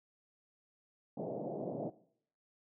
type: band-pass noise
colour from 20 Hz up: white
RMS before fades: -40 dBFS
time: 1.17-1.9 s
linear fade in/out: 5 ms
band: 130 to 690 Hz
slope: 48 dB/octave
effects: noise-tail reverb RT60 0.6 s tail -18 dB re dry